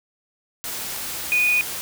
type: tone in noise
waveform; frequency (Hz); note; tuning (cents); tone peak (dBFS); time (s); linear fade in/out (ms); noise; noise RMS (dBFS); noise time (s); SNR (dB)
sine; 2469; D#7; -14; -16; 1.32-1.61; 0; white; -30; 0.64-1.81; +11
effects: none